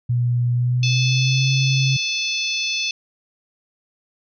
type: tone with pitch glide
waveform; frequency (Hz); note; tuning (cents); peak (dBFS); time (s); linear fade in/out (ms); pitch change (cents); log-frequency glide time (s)
sine; 121.3 to 133.82; B2 to C3; -31 to +39; -16; 0.09-1.97; 10; +170; 0.53-1.5
type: harmonic tone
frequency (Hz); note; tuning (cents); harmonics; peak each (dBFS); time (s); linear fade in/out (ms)
869; A5; -22; 3 / 4 / 5 / 6 / 7; -24 / -26 / -28 / -30 / -31; 0.83-2.91; 2
effects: none